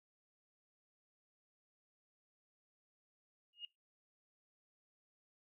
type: tone with exponential growth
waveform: sine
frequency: 2856 Hz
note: F7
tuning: 38 cents sharp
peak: -40 dBFS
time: 3.53-3.65 s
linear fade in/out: 2 ms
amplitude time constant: 26 ms
effects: noise-tail reverb RT60 0.2 s tail -20 dB re dry